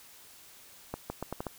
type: accelerating click train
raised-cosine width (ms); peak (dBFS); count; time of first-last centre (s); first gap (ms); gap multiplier
1; -20; 6; 0.94-1.467; 160; 0.79
effects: white hiss -54 dBFS RMS until 1.58 s